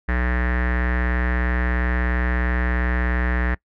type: tone with low-pass filter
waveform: square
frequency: 61.5 Hz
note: B1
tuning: 7 cents flat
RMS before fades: -21 dBFS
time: 0.08-3.55 s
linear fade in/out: 10 ms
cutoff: 1800 Hz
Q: 7.2
effects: noise-tail reverb RT60 0.1 s tail -23 dB re dry